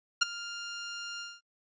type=tone with ADSR envelope; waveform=15% pulse; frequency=1400 Hz; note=F6; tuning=4 cents sharp; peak=-12 dBFS; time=0.21-1.41 s; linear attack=13 ms; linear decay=13 ms; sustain=-19 dB; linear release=210 ms; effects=noise-tail reverb RT60 0.1 s tail -26 dB re dry + resampled to 16000 Hz